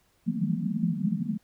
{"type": "band-pass noise", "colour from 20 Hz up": "pink", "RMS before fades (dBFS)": -28, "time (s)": [0.26, 1.38], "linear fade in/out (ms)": 20, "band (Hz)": [160, 240], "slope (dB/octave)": 96, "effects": ["pink hiss -67 dBFS RMS until 1.43 s"]}